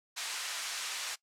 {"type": "band-pass noise", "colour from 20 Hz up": "white", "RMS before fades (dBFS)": -38, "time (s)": [0.16, 1.16], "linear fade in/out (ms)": 20, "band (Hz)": [970, 6800], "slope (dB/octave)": 12, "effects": ["noise-tail reverb RT60 0.1 s tail -20 dB re dry", "low-pass 12000 Hz 12 dB/octave"]}